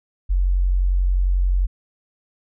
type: tone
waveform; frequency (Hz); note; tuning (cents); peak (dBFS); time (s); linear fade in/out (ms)
sine; 45.63; F#1; -23; -15; 0.29-1.67; 20
effects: none

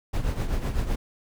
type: noise with tremolo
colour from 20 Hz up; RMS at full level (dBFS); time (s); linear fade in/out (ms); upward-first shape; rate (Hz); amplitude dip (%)
brown; -23; 0.13-0.96; 10; triangle; 7.9; 70
effects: none

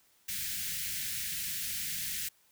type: band-stop noise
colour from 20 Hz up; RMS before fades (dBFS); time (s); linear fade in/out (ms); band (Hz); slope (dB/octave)
white; -36; 0.28-2.29; 10; 210 to 1600; 48
effects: white hiss -67 dBFS RMS until 2.51 s

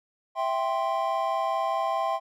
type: chord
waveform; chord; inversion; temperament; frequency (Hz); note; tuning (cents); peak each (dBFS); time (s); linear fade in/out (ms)
triangle; C major; first; equal; 659.3 / 784 / 1046.5; E5 / G5 / C6; 0 / 0 / 0; -27; 0.35-2.2; 50
effects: none

